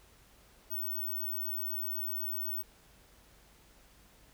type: tone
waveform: sine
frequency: 15804 Hz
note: B9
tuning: in tune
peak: -33 dBFS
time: 0.7-2.63 s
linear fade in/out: 20 ms
effects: added 50 Hz sine -65 dBFS peak until 4.33 s + pink hiss -62 dBFS RMS until 4.33 s